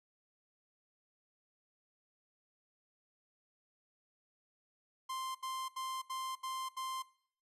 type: tone bursts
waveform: 45% pulse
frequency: 1046.5 Hz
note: C6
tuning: in tune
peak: -38 dBFS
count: 6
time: 5.09-7.025 s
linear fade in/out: 10 ms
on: 260 ms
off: 75 ms
effects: noise-tail reverb RT60 0.6 s tail -20 dB re dry + resampled to 32000 Hz